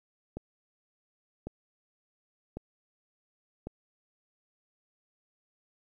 click train, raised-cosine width 2 ms, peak -24 dBFS, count 4, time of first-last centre 0.37-3.67 s, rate 0.909 Hz, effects 11-bit

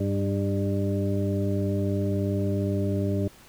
harmonic tone with a mistuned harmonic, 99.6 Hz, G2, 28 cents sharp, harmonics 1 / 2 / 3 / 4 / 6, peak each -26 / -29 / -31 / -32 / -34 dBFS, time 0-3.28 s, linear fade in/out 5 ms, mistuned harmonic 2, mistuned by -23 cents, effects pink hiss -52 dBFS RMS until 3.48 s

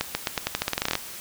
accelerating click train, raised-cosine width 0.2 ms, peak -6 dBFS, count 16, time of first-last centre 0.01-0.954 s, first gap 140 ms, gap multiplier 0.87, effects white hiss -39 dBFS RMS until 1.2 s

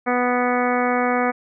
harmonic tone, 246.9 Hz, B3, in tune, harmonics 1 / 2 / 3 / 4 / 5 / 6 / 7 / 8 / 9, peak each -23 / -23 / -23 / -30 / -26 / -30 / -31 / -32 / -30 dBFS, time 0.06-1.32 s, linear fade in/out 20 ms, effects none

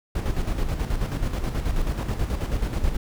brown noise with tremolo, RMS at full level -23 dBFS, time 0.15-2.97 s, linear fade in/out 5 ms, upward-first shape square, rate 9.3 Hz, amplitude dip 50%, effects none

